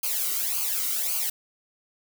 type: noise with flanger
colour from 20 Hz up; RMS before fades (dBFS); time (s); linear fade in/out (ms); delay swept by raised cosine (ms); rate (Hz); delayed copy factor
blue; -27; 0.03-1.3; 5; 0.54 to 1.2; 1.8; -0.85
effects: none